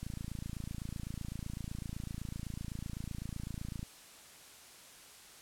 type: click train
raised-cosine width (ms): 5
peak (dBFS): -28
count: 107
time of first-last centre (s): 0.03-3.829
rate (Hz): 27.9
effects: white hiss -55 dBFS RMS until 5.41 s + low-pass 11000 Hz 12 dB/octave